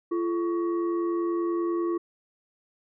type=tone with frequency modulation; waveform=sine; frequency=342.4 Hz; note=F4; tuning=34 cents flat; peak=-24 dBFS; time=0.11-1.98 s; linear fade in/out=10 ms; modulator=775 Hz; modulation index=0.49; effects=none